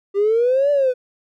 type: exponential two-way sweep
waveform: triangle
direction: up then down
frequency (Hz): 392 to 586 to 492.6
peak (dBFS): -10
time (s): 0.14-0.94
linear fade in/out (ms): 50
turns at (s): 0.71
effects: tanh soft clip ceiling -11 dBFS